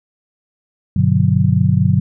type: chord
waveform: sine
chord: G major seventh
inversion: none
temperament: just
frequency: 98 / 122.5 / 147 / 183.75 Hz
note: G2 / B2 / D3 / F#3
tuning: 0 / -14 / +2 / -12 cents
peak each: -16 dBFS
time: 0.96-2 s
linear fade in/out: 5 ms
effects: none